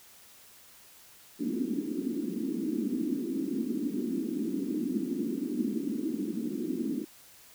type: band-pass noise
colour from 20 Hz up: white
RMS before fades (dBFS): -32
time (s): 1.39-7.05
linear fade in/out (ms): 20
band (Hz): 210 to 330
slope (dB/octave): 48
effects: white hiss -55 dBFS RMS until 7.54 s